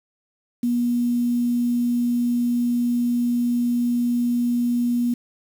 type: tone with quantisation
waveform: sine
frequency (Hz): 240.8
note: B3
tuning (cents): -44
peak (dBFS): -18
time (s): 0.63-5.14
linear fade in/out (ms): 5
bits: 7
effects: none